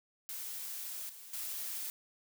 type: noise with level steps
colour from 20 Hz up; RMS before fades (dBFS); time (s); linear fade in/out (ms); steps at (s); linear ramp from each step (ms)
blue; -42 / -51 / -40; 0.29-1.9; 0; 1.09 / 1.33; 5
effects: none